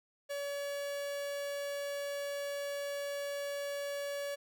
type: tone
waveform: 45% pulse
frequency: 568 Hz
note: C#5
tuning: 42 cents sharp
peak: -36 dBFS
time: 0.29-4.36 s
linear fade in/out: 20 ms
effects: none